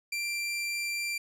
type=tone; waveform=sawtooth; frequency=2362 Hz; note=D7; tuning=9 cents sharp; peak=-27 dBFS; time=0.12-1.18 s; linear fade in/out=5 ms; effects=low-pass 12000 Hz 12 dB/octave